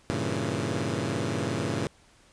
15% pulse chord, G diminished seventh, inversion none, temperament equal with one note detuned, 98 / 116 / 138.59 / 164.81 Hz, G2 / Bb2 / Db3 / Fb3, 0 / -8 / 0 / 0 cents, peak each -27 / -26 / -26 / -28 dBFS, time 0.1-1.87 s, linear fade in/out 0 ms, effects pink hiss -59 dBFS RMS until 2.32 s + resampled to 22050 Hz

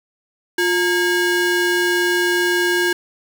square ring-modulated tone, 636 Hz, D#5, 38 cents sharp, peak -13 dBFS, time 0.58-2.93 s, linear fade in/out 5 ms, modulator 989 Hz, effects none

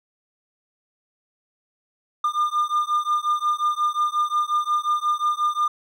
triangle beating tone pair, 1203 / 1208.6 Hz, D6 / D6, +41 / +49 cents, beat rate 5.6 Hz, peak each -21 / -21 dBFS, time 2.24-5.68 s, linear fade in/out 5 ms, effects none

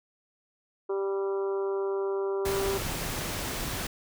harmonic tone, 196 Hz, G3, in tune, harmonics 2 / 3 / 4 / 5 / 6 / 7, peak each -27 / -40 / -44 / -41 / -44 / -47 dBFS, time 0.89-2.78 s, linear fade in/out 10 ms
pink noise, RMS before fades -33 dBFS, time 2.45-3.87 s, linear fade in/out 5 ms
effects none

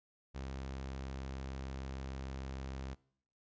sawtooth tone, 66.6 Hz, C2, 31 cents sharp, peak -37 dBFS, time 0.34-2.95 s, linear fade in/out 20 ms, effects noise-tail reverb RT60 0.7 s tail -24 dB re dry + resampled to 16000 Hz

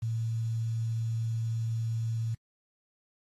sine tone with quantisation, 113.6 Hz, A#2, 44 cents flat, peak -28 dBFS, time 0.02-2.35 s, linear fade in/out 10 ms, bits 9, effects AAC 32 kbps

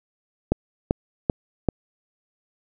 click train, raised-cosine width 2 ms, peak -5 dBFS, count 4, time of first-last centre 0.52-1.687 s, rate 2.57 Hz, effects none

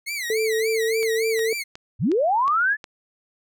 sawtooth tone with vibrato, 2104 Hz, C7, 9 cents sharp, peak -23 dBFS, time 0.06-1.64 s, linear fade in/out 20 ms, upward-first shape sine, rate 3.5 Hz, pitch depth 200 cents each way
sine tone with pitch glide, 440 to 446.9 Hz, A4 to A4, 0 to +27 cents, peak -20 dBFS, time 0.3-1.53 s, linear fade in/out 2 ms, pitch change +27 cents, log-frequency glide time 0.45-0.84 s
click train, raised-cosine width 0.2 ms, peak -20 dBFS, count 6, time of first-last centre 1.03-2.842 s, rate 2.76 Hz
sine linear sweep, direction up, 77.78 to 1760 Hz, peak -17 dBFS, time 1.99-2.77 s, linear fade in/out 50 ms
effects none

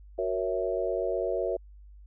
sine chord, F# dominant seventh, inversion none, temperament equal, 370 / 466.2 / 554.4 / 659.3 Hz, F#4 / A#4 / C#5 / E5, 0 / 0 / 0 / 0 cents, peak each -32 dBFS, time 0.18-1.57 s, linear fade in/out 10 ms, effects added 50 Hz sine -47 dBFS peak until 2.06 s

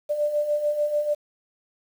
sine beating tone pair, 587.3 / 594.1 Hz, D5 / D5, 0 / +20 cents, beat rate 6.8 Hz, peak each -29 / -22 dBFS, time 0.09-1.15 s, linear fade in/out 20 ms, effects 8-bit

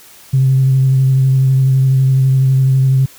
sine tone with vibrato, 132.7 Hz, C3, 25 cents sharp, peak -7 dBFS, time 0.33-3.06 s, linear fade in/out 10 ms, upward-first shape triangle, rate 12 Hz, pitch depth 24 cents each way, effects tanh soft clip ceiling -3 dBFS + white hiss -41 dBFS RMS until 3.18 s

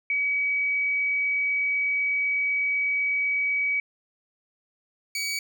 sine / 20% pulse tone pair in turn, 2272 / 2272 Hz, C#7 / C#7, +42 / +42 cents, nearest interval unison, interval 0 cents, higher neither, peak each -22 / -22 dBFS, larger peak neither, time 0.1-3.8 / 5.15-5.39 s, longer first, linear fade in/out 2 ms, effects none

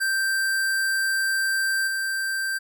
square tone with level steps, 1568 Hz, G6, in tune, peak -22 / -25 dBFS, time 0-2.59 s, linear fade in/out 20 ms, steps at 1.87 s, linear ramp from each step 10 ms, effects none

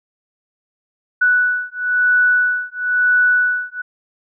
sine beating tone pair, 1480 / 1481 Hz, F#6 / F#6, 0 / +1 cents, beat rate 1 Hz, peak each -16 dBFS, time 1.21-3.82 s, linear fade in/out 10 ms, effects none

